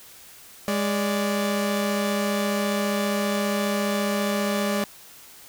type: tone pair together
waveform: sawtooth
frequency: 205.6 / 582 Hz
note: G#3 / D5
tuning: -17 / -16 cents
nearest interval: octave + tritone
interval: 1801 cents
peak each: -20 / -23 dBFS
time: 0.68-4.84 s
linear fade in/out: 0 ms
effects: white hiss -47 dBFS RMS until 5.48 s